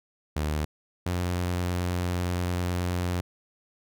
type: tone pair in turn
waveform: sawtooth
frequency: 76 / 89 Hz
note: D#2 / F2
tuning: -40 / +33 cents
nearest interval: minor third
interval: 273 cents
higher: second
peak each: -22 dBFS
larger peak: neither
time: 0.36-0.65 / 1.06-3.21 s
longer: second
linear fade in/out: 5 ms
effects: none